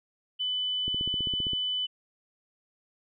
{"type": "tone", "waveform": "sine", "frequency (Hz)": 3000, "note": "F#7", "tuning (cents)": 23, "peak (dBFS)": -27, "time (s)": [0.39, 1.87], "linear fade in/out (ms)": 20}
{"type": "click train", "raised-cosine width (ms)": 3, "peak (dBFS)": -24, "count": 11, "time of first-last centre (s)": [0.88, 1.534], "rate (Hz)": 15.3}
{"effects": []}